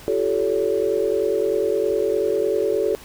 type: tone cluster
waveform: sine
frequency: 343 / 386.1 / 436 / 565 Hz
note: F4 / G4 / A4 / C#5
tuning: -31 / -26 / -16 / +33 cents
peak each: -28 / -23 / -21 / -25 dBFS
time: 0.08-2.95 s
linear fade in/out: 0 ms
effects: pink hiss -43 dBFS RMS until 3.04 s